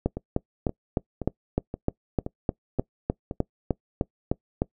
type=two click trains; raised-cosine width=2 ms; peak=-9 / -17 dBFS; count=16 / 7; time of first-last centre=0.06-4.619 / 0.17-3.311 s; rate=3.29 / 1.91 Hz; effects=noise-tail reverb RT60 0.1 s tail -23 dB re dry